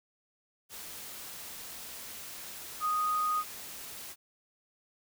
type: tone in noise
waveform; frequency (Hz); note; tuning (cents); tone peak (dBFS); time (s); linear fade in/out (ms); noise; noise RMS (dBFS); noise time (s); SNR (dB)
sine; 1242; D#6; -3; -27; 2.8-3.44; 50; white; -44; 0.69-4.16; +14
effects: none